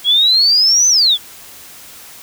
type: exponential two-way sweep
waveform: sine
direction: up then down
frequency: 3279 to 6170 to 3279 Hz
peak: -8 dBFS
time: 0.04-1.18 s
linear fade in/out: 50 ms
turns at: 0.88 s
effects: white hiss -37 dBFS RMS until 2.22 s